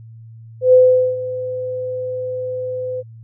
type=tone with ADSR envelope; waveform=sine; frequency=508 Hz; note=B4; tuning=49 cents sharp; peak=-5 dBFS; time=0.61-3.03 s; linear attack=120 ms; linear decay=430 ms; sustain=-16 dB; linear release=34 ms; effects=added 113 Hz sine -36 dBFS peak until 3.23 s